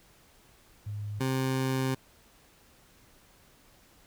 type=tone pair in turn; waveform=sine / 20% pulse; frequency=103.83 / 131.72 Hz; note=G#2 / C3; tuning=0 / +12 cents; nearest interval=major third; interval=412 cents; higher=second; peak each=-33 / -22 dBFS; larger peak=second; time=0.86-1.2 / 1.2-1.95 s; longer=second; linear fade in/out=10 ms; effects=pink hiss -60 dBFS RMS until 4.06 s